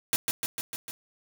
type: noise with echo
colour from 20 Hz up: white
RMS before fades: -24 dBFS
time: 0.13-0.16 s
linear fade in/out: 0 ms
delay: 150 ms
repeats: 5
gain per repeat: -3 dB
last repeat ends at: 0.91 s
effects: none